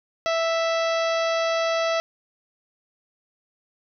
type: harmonic tone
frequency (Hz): 659.3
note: E5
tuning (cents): 0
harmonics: 1 / 2 / 3 / 4 / 5 / 6 / 7 / 8 / 9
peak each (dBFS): -22 / -28 / -32 / -34 / -36 / -38 / -39 / -40 / -41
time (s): 0.26-2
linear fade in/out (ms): 0
effects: none